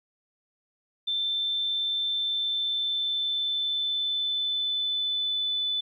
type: tone with pitch glide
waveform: sine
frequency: 3551 to 3496 Hz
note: A7 to A7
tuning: +15 to -12 cents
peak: -25 dBFS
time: 1.07-5.81 s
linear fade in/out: 10 ms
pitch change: -27 cents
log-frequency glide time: 2.07-5.62 s
effects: 11-bit